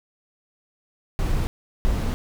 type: noise bursts at uneven times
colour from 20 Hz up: brown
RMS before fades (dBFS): -22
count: 2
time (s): 1.19-1.47 / 1.85-2.14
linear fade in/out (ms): 0
effects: none